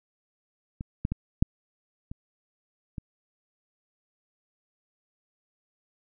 clicks, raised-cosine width 5 ms, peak -22 / -14 / -16 / -7 / -25 / -22 dBFS, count 6, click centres 0.809 / 1.051 / 1.12 / 1.425 / 2.115 / 2.982 s, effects none

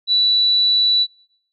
sine tone, 3951 Hz, B7, in tune, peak -12 dBFS, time 0.07-1.07 s, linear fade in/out 50 ms, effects noise-tail reverb RT60 0.7 s tail -26 dB re dry

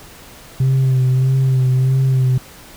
sine tone with vibrato, 130.7 Hz, C3, 1 cent flat, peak -9 dBFS, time 0.6-2.38 s, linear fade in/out 5 ms, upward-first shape sine, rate 1.6 Hz, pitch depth 32 cents each way, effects tanh soft clip ceiling -10 dBFS + pink hiss -40 dBFS RMS until 2.76 s

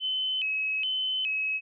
sine tone with vibrato, 2794 Hz, F7, in tune, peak -26 dBFS, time 0-1.61 s, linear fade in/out 50 ms, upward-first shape square, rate 1.2 Hz, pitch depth 150 cents each way, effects none

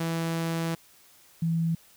sawtooth / sine tone pair in turn, 165.1 / 165.1 Hz, E3 / E3, +3 / +3 cents, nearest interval unison, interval 0 cents, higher neither, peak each -23 dBFS, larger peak neither, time 0-0.75 / 1.42-1.75 s, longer first, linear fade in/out 5 ms, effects white hiss -57 dBFS RMS until 1.96 s

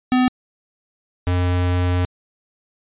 square tone pair in turn, 253.2 / 89.52 Hz, B3 / F2, +43 / +43 cents, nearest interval octave + tritone, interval 1800 cents, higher first, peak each -14 / -17 dBFS, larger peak first, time 0.12-0.28 / 1.27-2.05 s, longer second, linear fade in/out 0 ms, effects resampled to 8000 Hz

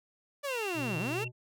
sawtooth linear two-way sweep, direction down then up, 587.3 to 146.83 to 468.2 Hz, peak -29 dBFS, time 0.43-1.25 s, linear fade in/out 20 ms, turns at 0.98 s
sine tone with pitch glide, 2737 to 2720 Hz, F7 to F7, -36 to -46 cents, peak -37 dBFS, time 0.48-1.28 s, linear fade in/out 5 ms, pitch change -10 cents, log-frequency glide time 0.67-1.14 s
harmonic tone, 123.47 Hz, B2, in tune, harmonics 1 / 3 / 5 / 7, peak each -37 / -47 / -56 / -63 dBFS, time 0.74-1.32 s, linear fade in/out 50 ms
effects none

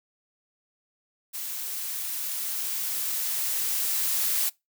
blue noise with level ramp, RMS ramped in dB -34 to -25 dBFS, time 1.33-4.5 s, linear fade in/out 20 ms, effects noise-tail reverb RT60 0.2 s tail -23 dB re dry

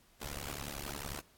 pink noise with amplitude modulation, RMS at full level -38 dBFS, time 0.2-1.21 s, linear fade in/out 20 ms, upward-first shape sine, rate 71 Hz, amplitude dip 100%, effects pink hiss -66 dBFS RMS until 1.37 s + AAC 64 kbps

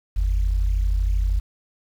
sine tone pair together, 47.97 / 80.8 Hz, G1 / E2, -37 / -34 cents, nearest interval major sixth, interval 903 cents, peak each -18 / -28 dBFS, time 0.16-1.4 s, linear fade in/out 10 ms, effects 8-bit

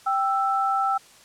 sine tone pair together, 784 / 1325 Hz, G5 / E6, 0 / +9 cents, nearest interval major sixth, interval 909 cents, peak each -23 dBFS, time 0.06-0.98 s, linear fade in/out 10 ms, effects white hiss -51 dBFS RMS until 1.24 s + low-pass 9000 Hz 12 dB/octave

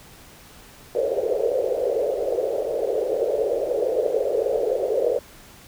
white band-pass noise, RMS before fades -23 dBFS, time 0.95-5.19 s, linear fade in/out 2 ms, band 420 to 560 Hz, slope 48 dB/octave, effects pink hiss -47 dBFS RMS until 5.67 s

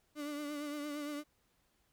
35% pulse tone with vibrato, 293.7 Hz, D4, in tune, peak -37 dBFS, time 0.15-1.24 s, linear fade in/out 50 ms, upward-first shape triangle, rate 8.7 Hz, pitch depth 50 cents each way, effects pink hiss -75 dBFS RMS until 1.92 s

